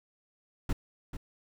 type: noise with echo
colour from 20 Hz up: brown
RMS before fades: -28 dBFS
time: 0.69-0.73 s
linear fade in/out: 5 ms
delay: 440 ms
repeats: 1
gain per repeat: -10 dB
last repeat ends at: 1.17 s
effects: none